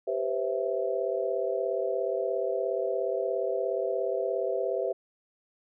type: chord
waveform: sine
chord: C major seventh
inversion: second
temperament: equal with one note detuned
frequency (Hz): 392 / 493.9 / 530.9 / 659.3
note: G4 / B4 / C5 / E5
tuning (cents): 0 / 0 / +25 / 0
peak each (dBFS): -32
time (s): 0.07-4.93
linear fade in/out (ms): 10
effects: none